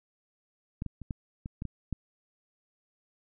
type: clicks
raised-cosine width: 5 ms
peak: -21 / -23 / -29 / -21 / -25 / -23 / -23 / -19 dBFS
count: 8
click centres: 0.821 / 0.863 / 1.017 / 1.108 / 1.459 / 1.621 / 1.653 / 1.927 s
effects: none